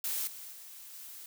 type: noise with level steps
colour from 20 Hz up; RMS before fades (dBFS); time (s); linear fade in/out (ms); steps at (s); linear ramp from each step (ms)
blue; -34 / -46 / -49 / -47; 0.04-1.26; 2; 0.27 / 0.52 / 0.93; 5
effects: none